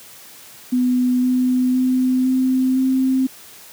sine tone with pitch steps, 250 / 252.9 / 255.8 / 258.8 / 261.8 Hz, B3 / B3 / C4 / C4 / C4, +21 / +41 / -39 / -19 / +1 cents, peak -14 dBFS, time 0.72-3.27 s, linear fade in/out 10 ms, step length 510 ms, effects white hiss -42 dBFS RMS until 3.72 s + high-pass 80 Hz 12 dB/octave

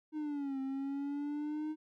triangle exponential two-way sweep, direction down then up, 311.1 to 265.7 to 311.1 Hz, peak -33 dBFS, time 0.12-1.76 s, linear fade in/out 50 ms, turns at 0.6 s, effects none

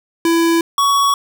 square tone pair in turn, 333.3 / 1121.1 Hz, E4 / C#6, +19 / +19 cents, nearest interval octave + major sixth, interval 2100 cents, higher second, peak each -12 dBFS, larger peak neither, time 0.25-0.61 / 0.78-1.14 s, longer neither, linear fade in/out 2 ms, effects none

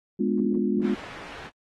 sine chord, G# diminished seventh, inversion none, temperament equal with one note detuned, 207.7 / 246.9 / 293.7 / 355.7 Hz, G#3 / B3 / D4 / F4, 0 / 0 / 0 / +32 cents, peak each -25 / -27 / -30 / -28 dBFS, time 0.19-0.95 s, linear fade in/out 10 ms
white noise, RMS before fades -32 dBFS, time 0.81-1.51 s, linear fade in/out 50 ms
effects low-pass 2000 Hz 12 dB/octave + AAC 32 kbps

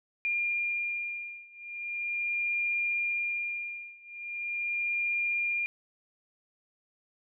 sine beating tone pair, 2405 / 2405.4 Hz, D7 / D7, +41 / +41 cents, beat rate 0.4 Hz, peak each -32 / -33 dBFS, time 0.25-5.66 s, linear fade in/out 0 ms, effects none

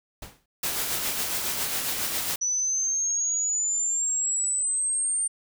pink noise with exponential decay, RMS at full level -36 dBFS, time 0.22-0.46 s, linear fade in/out 5 ms, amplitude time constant 52 ms
white noise with tremolo, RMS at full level -27 dBFS, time 0.63-2.36 s, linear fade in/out 5 ms, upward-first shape sine, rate 7.3 Hz, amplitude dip 35%
sine exponential sweep, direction up, 5920 to 8850 Hz, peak -23 dBFS, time 2.41-5.28 s, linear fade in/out 10 ms
effects none

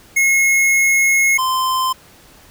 square tone pair in turn, 2168 / 1036.8 Hz, C#7 / C6, -39 / -16 cents, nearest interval octave + minor second, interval 1277 cents, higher first, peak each -12 / -16 dBFS, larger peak first, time 0.16-1.38 / 1.38-1.93 s, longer first, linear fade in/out 10 ms, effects pink hiss -46 dBFS RMS until 2.5 s

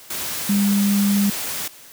sine tone in noise, 201.5 Hz, G3, 48 cents sharp, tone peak -15 dBFS, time 0.49-1.3 s, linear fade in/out 5 ms, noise white, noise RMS -27 dBFS, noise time 0.1-1.68 s, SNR +9 dB, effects white hiss -44 dBFS RMS until 1.92 s + high-pass 60 Hz 12 dB/octave

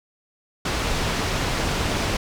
pink low-pass noise, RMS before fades -24 dBFS, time 0.65-2.17 s, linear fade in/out 5 ms, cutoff 5800 Hz, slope 12 dB/octave, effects none

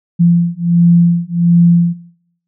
sine beating tone pair, 170.9 / 172.3 Hz, F3 / F3, -37 / -23 cents, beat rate 1.4 Hz, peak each -11 dBFS, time 0.19-1.94 s, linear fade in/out 20 ms, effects noise-tail reverb RT60 0.7 s tail -18 dB re dry

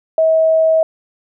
sine tone, 642 Hz, E5, 46 cents flat, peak -9 dBFS, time 0.18-0.83 s, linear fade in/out 2 ms, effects none

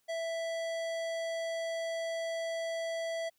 sine tone with hard clipping, 660 Hz, E5, 2 cents sharp, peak -35 dBFS, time 0.08-3.3 s, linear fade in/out 20 ms, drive 17 dB, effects white hiss -75 dBFS RMS until 3.38 s

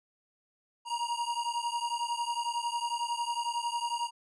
square beating tone pair, 941 / 952 Hz, A#5 / A#5, +16 / +36 cents, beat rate 11 Hz, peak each -34 / -35 dBFS, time 0.85-4.11 s, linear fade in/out 50 ms, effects resampled to 24000 Hz

